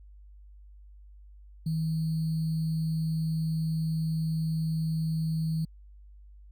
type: tone with sample-and-hold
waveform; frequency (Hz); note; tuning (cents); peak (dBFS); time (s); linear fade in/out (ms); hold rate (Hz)
sine; 160; D#3; +49; -26; 1.66-5.65; 5; 4410
effects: added 50 Hz sine -48 dBFS peak until 6.51 s + Opus 48 kbps